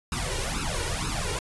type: noise with flanger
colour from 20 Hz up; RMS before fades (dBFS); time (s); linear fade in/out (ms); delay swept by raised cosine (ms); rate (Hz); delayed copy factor
pink; -29; 0.12-1.39; 2; 0.76 to 2.16; 2.1; +1
effects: resampled to 24000 Hz